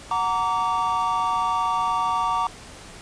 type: chord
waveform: triangle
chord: Gb augmented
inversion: none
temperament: just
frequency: 740 / 925 / 1156.2 Hz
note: Gb5 / Bb5 / D6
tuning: 0 / -14 / -27 cents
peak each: -27 / -22 / -22 dBFS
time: 0.11-2.47 s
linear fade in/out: 2 ms
effects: pink hiss -42 dBFS RMS until 3.01 s + resampled to 22050 Hz